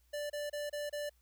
square tone bursts, 587.3 Hz, D5, in tune, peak -37 dBFS, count 5, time 0.13-1.096 s, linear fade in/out 10 ms, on 170 ms, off 29 ms, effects added 60 Hz sine -67 dBFS peak until 1.21 s + white hiss -75 dBFS RMS until 1.21 s

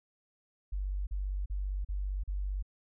sine tone bursts, 48.31 Hz, G1, 25 cents flat, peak -31 dBFS, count 5, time 0.72-2.626 s, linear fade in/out 10 ms, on 350 ms, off 39 ms, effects none

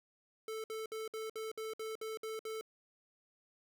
square tone bursts, 440 Hz, A4, in tune, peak -40 dBFS, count 10, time 0.48-2.611 s, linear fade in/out 2 ms, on 160 ms, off 59 ms, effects none

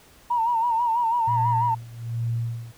sine tone with vibrato, 932.3 Hz, A#5, in tune, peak -19 dBFS, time 0.3-1.75 s, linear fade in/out 10 ms, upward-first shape sine, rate 6.1 Hz, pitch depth 78 cents each way
sine tone with tremolo, 116.6 Hz, A#2, 1 cent sharp, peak -22 dBFS, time 1.27-2.72 s, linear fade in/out 10 ms, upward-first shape sine, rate 1.2 Hz, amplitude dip 85%
effects tanh soft clip ceiling -11 dBFS + pink hiss -53 dBFS RMS until 2.77 s

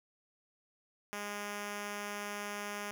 5% pulse tone, 205.5 Hz, G#3, 18 cents flat, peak -27 dBFS, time 1.13-2.91 s, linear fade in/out 0 ms, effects none

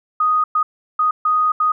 sine tone bursts at uneven times, 1244.5 Hz, D#6, in tune, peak -13 dBFS, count 5, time 0.2-0.44 / 0.55-0.63 / 0.99-1.11 / 1.25-1.52 / 1.6-1.72 s, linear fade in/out 5 ms, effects none

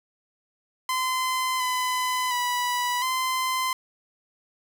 sawtooth tone with pitch steps, 1029 / 1009 / 982 / 1033 Hz, C6 / B5 / B5 / C6, -29 / +37 / -10 / -22 cents, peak -20 dBFS, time 0.89-3.73 s, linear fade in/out 2 ms, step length 710 ms, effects none

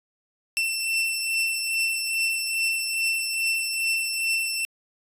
sawtooth beating tone pair, 2685 / 2687.4 Hz, E7 / E7, +31 / +33 cents, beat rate 2.4 Hz, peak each -21 / -27 dBFS, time 0.57-4.65 s, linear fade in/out 0 ms, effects resampled to 32000 Hz

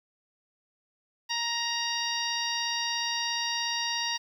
harmonic tone, 937 Hz, A#5, 9 cents sharp, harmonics 1 / 2 / 3 / 4 / 5 / 6, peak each -35 / -35 / -35 / -35 / -35 / -35 dBFS, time 1.29-4.18 s, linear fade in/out 20 ms, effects 9-bit

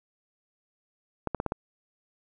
clicks, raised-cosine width 1 ms, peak -14 dBFS, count 5, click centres 1.273 / 1.347 / 1.401 / 1.463 / 1.521 s, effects none

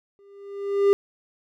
triangle tone with exponential growth, 399.8 Hz, G4, 34 cents sharp, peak -10 dBFS, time 0.19-0.93 s, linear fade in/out 0 ms, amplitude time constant 160 ms, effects none

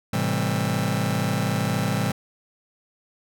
sawtooth chord, A minor seventh, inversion none, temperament just, 110 / 132 / 165 / 198 Hz, A2 / C3 / E3 / G3, 0 / +16 / +2 / +18 cents, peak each -23 dBFS, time 0.13-2.12 s, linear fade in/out 5 ms, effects none

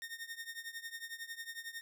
sawtooth tone with tremolo, 1836 Hz, A#6, 27 cents flat, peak -36 dBFS, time 0.02-1.81 s, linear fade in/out 0 ms, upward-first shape triangle, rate 11 Hz, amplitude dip 90%, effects none

